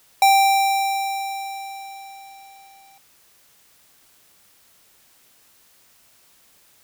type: tone with exponential decay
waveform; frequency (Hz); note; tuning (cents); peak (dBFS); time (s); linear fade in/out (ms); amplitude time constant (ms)
square; 784; G5; 0; -11; 0.22-2.98; 2; 600
effects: white hiss -56 dBFS RMS until 6.83 s